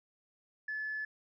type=tone; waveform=sine; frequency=1727 Hz; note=A6; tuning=33 cents flat; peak=-34 dBFS; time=0.68-1.05 s; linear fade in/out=5 ms; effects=tanh soft clip ceiling -30 dBFS